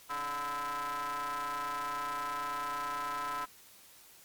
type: ring-modulated tone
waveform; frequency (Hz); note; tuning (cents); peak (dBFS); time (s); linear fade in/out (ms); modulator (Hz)
45% pulse; 146.83; D3; 0; -31; 0.09-3.46; 20; 1160
effects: white hiss -57 dBFS RMS until 4.24 s + MP3 96 kbps